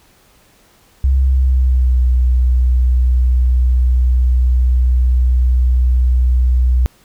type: tone with pitch glide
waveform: sine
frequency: 66.3 to 62.22 Hz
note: C2 to B1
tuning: +23 to +14 cents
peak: -9 dBFS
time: 1.04-6.86 s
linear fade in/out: 0 ms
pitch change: -109 cents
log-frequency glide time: 1.16-2.01 s
effects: pink hiss -51 dBFS RMS until 7.04 s